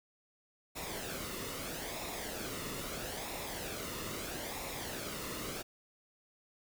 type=noise with flanger; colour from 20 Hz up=pink; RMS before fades=-41 dBFS; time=0.75-5.63 s; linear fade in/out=20 ms; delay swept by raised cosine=0.64 to 1.28 ms; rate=0.77 Hz; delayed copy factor=-0.55; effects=none